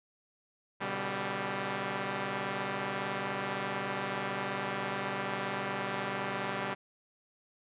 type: chord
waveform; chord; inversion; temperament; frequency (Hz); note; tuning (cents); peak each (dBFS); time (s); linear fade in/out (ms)
5% pulse; G major; first; equal with one note detuned; 123.47 / 143.31 / 196; B2 / D3 / G3; 0 / -42 / 0; -28 / -29 / -23; 0.8-6.75; 20
effects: resampled to 8000 Hz

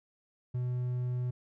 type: tone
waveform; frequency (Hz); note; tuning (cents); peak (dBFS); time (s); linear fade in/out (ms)
triangle; 124.3; B2; +12; -28; 0.54-1.31; 10
effects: none

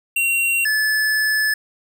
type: tone pair in turn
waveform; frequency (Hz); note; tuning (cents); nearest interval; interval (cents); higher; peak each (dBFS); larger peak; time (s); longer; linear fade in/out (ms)
square; 2746 / 1729.9; F7 / A6; -30 / -30; minor sixth; 800; first; -17; neither; 0.16-0.65 / 0.65-1.54; second; 5
effects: none

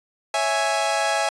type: chord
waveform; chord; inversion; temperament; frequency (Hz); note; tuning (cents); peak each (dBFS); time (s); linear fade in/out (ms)
sawtooth; C# minor; none; equal; 554.4 / 659.3 / 830.6; C#5 / E5 / G#5; 0 / 0 / 0; -25 / -20 / -19; 0.34-1.29; 2
effects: resampled to 22050 Hz

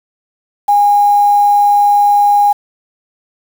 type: tone with quantisation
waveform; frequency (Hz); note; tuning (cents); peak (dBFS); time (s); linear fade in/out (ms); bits
sine; 819; G#5; -24; -6; 0.68-2.53; 10; 5
effects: none

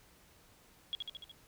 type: tone with echo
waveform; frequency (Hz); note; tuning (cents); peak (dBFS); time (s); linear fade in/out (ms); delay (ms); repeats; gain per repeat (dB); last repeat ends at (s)
sine; 3327; G#7; +2; -33; 0.93-0.95; 0; 73; 5; -3; 1.315
effects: pink hiss -63 dBFS RMS until 1.47 s

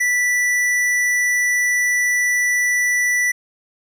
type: tone with hard clipping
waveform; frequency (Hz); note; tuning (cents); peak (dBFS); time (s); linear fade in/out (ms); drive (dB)
sine; 1969; B6; -6; -17; 0-3.32; 10; 12
effects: none

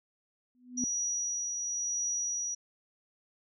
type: tone with exponential growth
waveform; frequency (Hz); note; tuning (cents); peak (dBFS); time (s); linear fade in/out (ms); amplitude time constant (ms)
sine; 248.3; B3; +9; -28; 0.55-0.84; 0; 63
type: tone with tremolo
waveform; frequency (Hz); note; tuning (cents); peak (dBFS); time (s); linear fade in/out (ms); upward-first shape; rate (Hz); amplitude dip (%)
sine; 5810; F#8; -32; -29; 0.77-2.55; 10; triangle; 0.96; 35
effects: none

